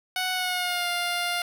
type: tone with pitch glide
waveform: 10% pulse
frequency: 740 to 702.1 Hz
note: F#5 to F5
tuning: 0 to +9 cents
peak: -17 dBFS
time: 0.16-1.42 s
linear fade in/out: 2 ms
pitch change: -91 cents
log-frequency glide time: 0.33-0.88 s
effects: none